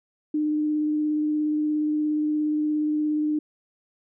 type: tone with vibrato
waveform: sine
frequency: 302.8 Hz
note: D#4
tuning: 47 cents flat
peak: -21 dBFS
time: 0.34-3.39 s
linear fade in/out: 5 ms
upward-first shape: square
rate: 17 Hz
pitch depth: 8 cents each way
effects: none